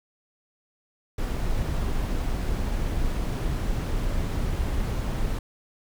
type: noise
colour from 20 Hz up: brown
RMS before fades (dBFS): -26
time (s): 1.18-5.39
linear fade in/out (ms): 5
effects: none